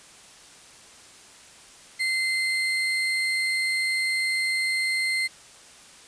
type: tone with sample-and-hold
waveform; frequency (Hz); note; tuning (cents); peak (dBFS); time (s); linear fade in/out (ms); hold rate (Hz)
sine; 2073; C7; -17; -22; 1.99-5.28; 20; 6300
effects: white hiss -49 dBFS RMS until 6.07 s + resampled to 22050 Hz